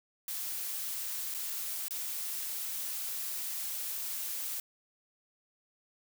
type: noise with dropouts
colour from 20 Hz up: blue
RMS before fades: -37 dBFS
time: 0.28-4.6 s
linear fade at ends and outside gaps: 2 ms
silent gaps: 1.342-1.346 / 1.883-1.907 s
effects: none